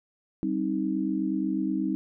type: tone cluster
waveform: sine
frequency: 195.1 / 265.9 / 314.1 Hz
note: G3 / C4 / D#4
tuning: -8 / +28 / +16 cents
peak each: -30 / -30 / -28 dBFS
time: 0.43-1.95 s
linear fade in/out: 0 ms
effects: none